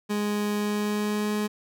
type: tone with pitch glide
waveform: 30% pulse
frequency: 207.7 to 210.1 Hz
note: G#3 to G#3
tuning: 0 to +20 cents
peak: -22 dBFS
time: 0.09-1.48 s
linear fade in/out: 20 ms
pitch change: +20 cents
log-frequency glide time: 0.57-1.33 s
effects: none